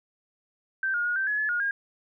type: tone with pitch steps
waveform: sine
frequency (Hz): 1558 / 1426 / 1442 / 1560 / 1693 / 1717 / 1434 / 1622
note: G6 / F6 / F#6 / G6 / G#6 / A6 / F6 / G#6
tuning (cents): -11 / +36 / -45 / -9 / +33 / -43 / +45 / -41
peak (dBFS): -24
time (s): 0.83-1.71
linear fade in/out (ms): 2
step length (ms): 110
effects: none